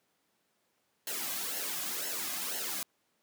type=noise with flanger; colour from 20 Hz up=white; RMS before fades=-36 dBFS; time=1.07-2.83 s; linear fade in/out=2 ms; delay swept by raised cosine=0.83 to 2.23 ms; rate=2 Hz; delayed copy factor=-0.7; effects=pink hiss -75 dBFS RMS until 3.22 s + high-pass 200 Hz 12 dB/octave